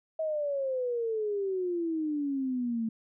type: exponential sweep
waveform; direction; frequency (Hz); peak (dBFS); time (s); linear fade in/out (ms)
sine; down; 644 to 221.1; -28; 0.19-2.89; 5
effects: none